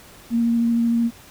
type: tone with vibrato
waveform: sine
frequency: 233.1 Hz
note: A#3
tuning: in tune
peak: -16 dBFS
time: 0.3-1.11 s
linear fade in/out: 50 ms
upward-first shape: square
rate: 13 Hz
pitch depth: 9 cents each way
effects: pink hiss -46 dBFS RMS until 1.3 s